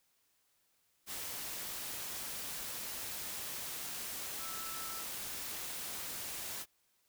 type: tone in noise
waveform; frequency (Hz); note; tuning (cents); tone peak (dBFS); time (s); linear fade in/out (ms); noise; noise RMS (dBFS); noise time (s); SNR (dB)
sine; 1318.5; E6; 0; -47; 4.38-5.05; 50; white; -42; 1.06-6.66; -8
effects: white hiss -75 dBFS RMS until 7.08 s